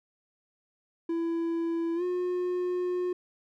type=tone with pitch glide; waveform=triangle; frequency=333.6 to 359.6 Hz; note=E4 to F#4; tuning=+21 to -49 cents; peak=-25 dBFS; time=1.09-3.13 s; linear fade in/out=5 ms; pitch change=+130 cents; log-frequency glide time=1.95-2.03 s; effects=none